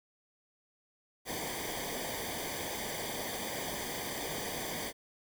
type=noise with comb filter; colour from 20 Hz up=pink; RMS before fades=-38 dBFS; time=1.25-4.93 s; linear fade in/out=50 ms; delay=0.74 ms; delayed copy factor=-0.8; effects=none